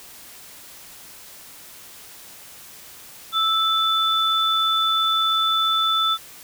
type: tone pair together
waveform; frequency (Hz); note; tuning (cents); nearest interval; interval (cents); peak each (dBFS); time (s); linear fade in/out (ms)
sine; 1318.5 / 3503; E6 / A7; 0 / -8; octave + perfect fourth; 1692; -20; 3.32-6.18; 50
effects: white hiss -43 dBFS RMS until 6.43 s